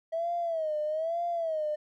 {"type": "tone with vibrato", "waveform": "triangle", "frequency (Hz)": 646, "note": "E5", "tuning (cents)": -35, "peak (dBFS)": -24, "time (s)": [0.12, 1.76], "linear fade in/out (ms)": 20, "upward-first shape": "sine", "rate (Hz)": 1.1, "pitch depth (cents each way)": 120, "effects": ["tanh soft clip ceiling -26 dBFS"]}